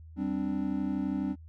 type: chord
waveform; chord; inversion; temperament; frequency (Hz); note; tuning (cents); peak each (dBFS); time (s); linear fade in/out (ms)
triangle; G suspended fourth; none; equal with one note detuned; 194.64 / 261.6 / 293.7; G3 / C4 / D4; -12 / 0 / 0; -31; 0.16-1.36; 50
effects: added 80 Hz sine -46 dBFS peak until 1.48 s